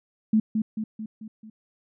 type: tone with echo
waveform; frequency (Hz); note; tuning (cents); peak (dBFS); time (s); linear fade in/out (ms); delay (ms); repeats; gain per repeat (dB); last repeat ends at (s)
sine; 217.8; A3; -17; -16; 0.33-0.4; 5; 220; 5; -5; 1.5
effects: none